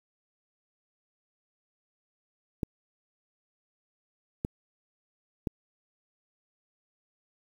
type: clicks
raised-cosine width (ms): 3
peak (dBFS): -16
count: 3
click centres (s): 2.632 / 4.449 / 5.472
effects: 8-bit